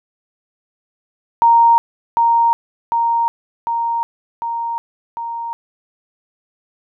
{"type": "tone with echo", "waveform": "sine", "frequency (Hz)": 930, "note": "A#5", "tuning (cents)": -4, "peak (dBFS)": -7, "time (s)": [1.42, 1.78], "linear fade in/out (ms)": 0, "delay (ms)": 750, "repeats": 5, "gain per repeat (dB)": -3, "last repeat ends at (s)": 5.53, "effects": []}